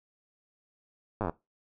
slowing click train, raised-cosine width 1 ms, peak -17 dBFS, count 9, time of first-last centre 1.21-1.296 s, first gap 9 ms, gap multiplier 1.05, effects noise-tail reverb RT60 0.2 s tail -19 dB re dry

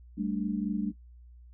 sine chord, G suspended second, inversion none, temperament equal, 196 / 220 / 293.7 Hz, G3 / A3 / D4, 0 / 0 / 0 cents, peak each -32 / -32 / -34 dBFS, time 0.17-0.92 s, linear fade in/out 20 ms, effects noise-tail reverb RT60 0.1 s tail -18 dB re dry + added 60 Hz sine -49 dBFS peak until 1.53 s

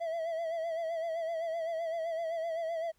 triangle tone with vibrato, 659.3 Hz, E5, in tune, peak -30 dBFS, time 0-2.92 s, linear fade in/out 20 ms, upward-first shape sine, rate 7.8 Hz, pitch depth 57 cents each way, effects pink hiss -73 dBFS RMS until 2.98 s

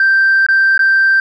sine tone with dropouts, 1568 Hz, G6, in tune, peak -6 dBFS, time 0-1.2 s, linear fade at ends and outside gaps 2 ms, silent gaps 0.465-0.486 / 0.778-0.792 s, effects tanh soft clip ceiling -5 dBFS

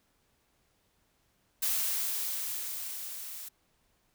blue noise with level ramp, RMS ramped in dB -29 to -43 dBFS, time 1.62-3.49 s, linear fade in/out 10 ms, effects pink hiss -72 dBFS RMS until 4.14 s

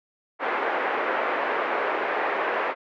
pink band-pass noise, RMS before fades -26 dBFS, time 0.39-2.75 s, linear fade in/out 50 ms, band 400 to 2100 Hz, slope 24 dB/octave, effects none

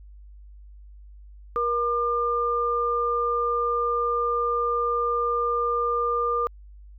sine tone pair together, 474.4 / 1200 Hz, A#4 / D6, +30 / +37 cents, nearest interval octave + major third, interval 1607 cents, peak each -26 / -23 dBFS, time 1.56-6.47 s, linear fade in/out 0 ms, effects added 50 Hz sine -43 dBFS peak until 6.98 s

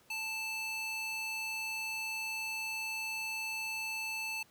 square tone with high-pass filter, 880 Hz, A5, in tune, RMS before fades -38 dBFS, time 0.1-4.43 s, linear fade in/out 5 ms, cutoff 2000 Hz, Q 5.6, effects pink hiss -65 dBFS RMS until 4.5 s + high-pass 80 Hz 12 dB/octave

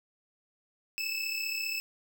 25% pulse tone pair together, 2602 / 2637 Hz, E7 / E7, -23 / 0 cents, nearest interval unison, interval 23 cents, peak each -31 / -30 dBFS, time 0.98-1.8 s, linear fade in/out 0 ms, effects none

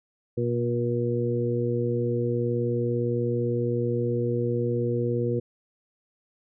harmonic tone with a mistuned harmonic, 119.6 Hz, A#2, 45 cents sharp, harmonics 1 / 2 / 3 / 4, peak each -27 / -31 / -29 / -28 dBFS, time 0.37-5.4 s, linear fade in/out 10 ms, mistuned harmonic 1, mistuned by +21 cents, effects none

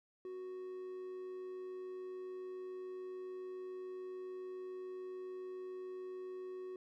triangle tone with amplitude modulation, 370 Hz, F#4, in tune, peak -40 dBFS, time 0.25-6.76 s, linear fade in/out 2 ms, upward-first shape sine, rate 107 Hz, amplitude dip 25%, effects none

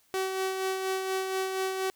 sawtooth tone with tremolo, 380 Hz, F#4, 46 cents sharp, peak -23 dBFS, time 0.14-1.9 s, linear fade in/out 0 ms, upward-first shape sine, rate 4.2 Hz, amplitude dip 40%, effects white hiss -66 dBFS RMS until 1.95 s

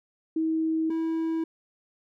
sine / triangle tone pair in turn, 320.3 / 325 Hz, E4 / E4, -50 / -24 cents, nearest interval unison, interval 26 cents, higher second, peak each -23 dBFS, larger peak neither, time 0.36-0.9 / 0.9-1.44 s, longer neither, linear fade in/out 5 ms, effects none

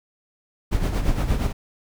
brown noise with tremolo, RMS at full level -19 dBFS, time 0.71-1.53 s, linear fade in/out 20 ms, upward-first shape sine, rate 8.6 Hz, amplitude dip 60%, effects none

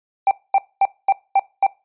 triangle tone bursts, 784 Hz, G5, in tune, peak -9 dBFS, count 6, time 0.27-1.666 s, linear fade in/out 2 ms, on 41 ms, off 230 ms, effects noise-tail reverb RT60 0.3 s tail -21 dB re dry + resampled to 8000 Hz

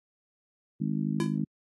harmonic tone, 51.91 Hz, G#1, in tune, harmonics 3 / 4 / 5 / 6, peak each -31 / -30 / -34 / -38 dBFS, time 0.8-1.45 s, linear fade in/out 10 ms
square tone with exponential decay, 337.1 Hz, E4, 39 cents sharp, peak -26 dBFS, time 1.2-1.38 s, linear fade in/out 1 ms, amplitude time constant 38 ms
effects AAC 32 kbps

